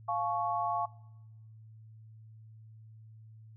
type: chord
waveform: sine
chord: F augmented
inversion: none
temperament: equal with one note detuned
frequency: 698.5 / 860.9 / 1108.7 Hz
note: F5 / A5 / C#6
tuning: 0 / -38 / 0 cents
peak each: -33 / -35 / -33 dBFS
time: 0.08-0.86 s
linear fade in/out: 10 ms
effects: noise-tail reverb RT60 1.0 s tail -23 dB re dry + added 110 Hz sine -50 dBFS peak until 3.56 s